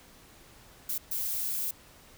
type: noise bursts at uneven times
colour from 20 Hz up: violet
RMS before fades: -32 dBFS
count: 2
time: 0.89-0.98 / 1.11-1.71 s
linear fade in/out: 5 ms
effects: pink hiss -55 dBFS RMS until 2.17 s